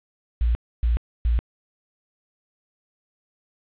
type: tone bursts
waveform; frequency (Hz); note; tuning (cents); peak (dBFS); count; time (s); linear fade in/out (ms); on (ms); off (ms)
sine; 58.2; A#1; -2; -17; 3; 0.41-1.39; 0; 140; 280
effects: resampled to 8000 Hz + 8-bit